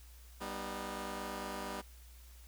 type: chord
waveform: 10% pulse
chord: G augmented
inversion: none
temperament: just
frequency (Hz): 196 / 245 / 306.2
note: G3 / B3 / D#4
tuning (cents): 0 / -14 / -28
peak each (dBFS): -35 / -37 / -38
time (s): 0.4-1.82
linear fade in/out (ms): 20
effects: added 60 Hz sine -53 dBFS peak until 2.47 s + white hiss -62 dBFS RMS until 2.47 s